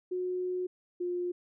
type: tone pair in turn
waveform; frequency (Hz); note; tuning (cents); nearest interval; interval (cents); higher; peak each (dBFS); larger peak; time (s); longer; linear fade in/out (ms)
sine; 364.2 / 354.9; F#4 / F4; -27 / +28; unison; 45; first; -30 / -30; neither; 0.11-0.67 / 1-1.32; first; 10
effects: none